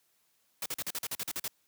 white noise bursts, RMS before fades -35 dBFS, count 11, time 0.62-1.479 s, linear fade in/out 2 ms, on 39 ms, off 43 ms, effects white hiss -72 dBFS RMS until 1.67 s + high-pass 80 Hz 12 dB/octave

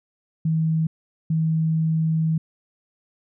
sine tone bursts at uneven times, 160.2 Hz, E3, 49 cents flat, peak -18 dBFS, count 2, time 0.45-0.87 / 1.3-2.38 s, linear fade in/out 5 ms, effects none

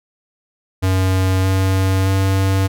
square tone with pitch steps, 94.1 / 95.19 / 96.3 Hz, F#2 / F#2 / G2, +30 / +50 / -30 cents, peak -14 dBFS, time 0.82-2.68 s, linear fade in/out 20 ms, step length 620 ms, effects none

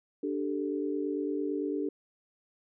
sine chord, D suspended fourth, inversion none, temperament just, 293.7 / 391.6 / 440.5 Hz, D4 / G4 / A4, 0 / -2 / +2 cents, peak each -32 / -34 / -36 dBFS, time 0.23-1.89 s, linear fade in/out 5 ms, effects none

